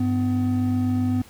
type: tone pair together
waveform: triangle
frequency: 99.9 / 252 Hz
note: G2 / B3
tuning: +33 / +35 cents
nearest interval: octave + major third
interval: 1602 cents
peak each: -22 / -19 dBFS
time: 0-1.22 s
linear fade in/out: 5 ms
effects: pink hiss -49 dBFS RMS until 1.29 s